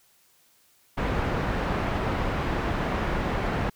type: low-pass noise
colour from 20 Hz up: pink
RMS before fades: -27 dBFS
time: 0.97-3.7 s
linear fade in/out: 10 ms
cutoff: 1800 Hz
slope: 12 dB/octave
effects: white hiss -62 dBFS RMS until 3.75 s